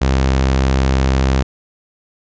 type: tone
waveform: sawtooth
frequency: 66.2 Hz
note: C2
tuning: 21 cents sharp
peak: -8 dBFS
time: 0.01-1.43 s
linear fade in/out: 10 ms
effects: resampled to 16000 Hz